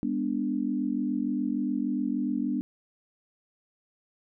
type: chord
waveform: sine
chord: G# diminished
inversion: none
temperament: equal with one note detuned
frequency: 203.5 / 246.9 / 293.7 Hz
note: G#3 / B3 / D4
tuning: -35 / 0 / 0 cents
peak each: -32 / -29 / -30 dBFS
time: 0.03-2.61 s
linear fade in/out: 0 ms
effects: none